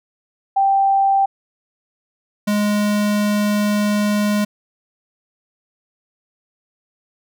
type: tone pair in turn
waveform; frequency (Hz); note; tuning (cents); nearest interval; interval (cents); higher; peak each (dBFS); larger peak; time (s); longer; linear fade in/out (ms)
sine / square; 784 / 207.7; G5 / G#3; 0 / 0; octave + major seventh; 2300; first; -12 / -16; first; 0.56-1.26 / 2.47-4.45; second; 10
effects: none